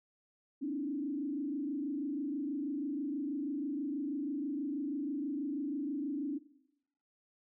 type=tone with frequency modulation; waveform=sine; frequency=287.6 Hz; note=D4; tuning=36 cents flat; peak=-33 dBFS; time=0.61-6.39 s; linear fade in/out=20 ms; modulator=26.2 Hz; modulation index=1.1; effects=noise-tail reverb RT60 0.8 s tail -17 dB re dry